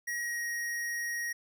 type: tone with pitch glide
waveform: square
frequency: 1900 to 1884.7 Hz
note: A#6 to A#6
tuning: +33 to +19 cents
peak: -33 dBFS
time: 0.07-1.33 s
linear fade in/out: 10 ms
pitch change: -14 cents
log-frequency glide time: 0.17-0.45 s
effects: none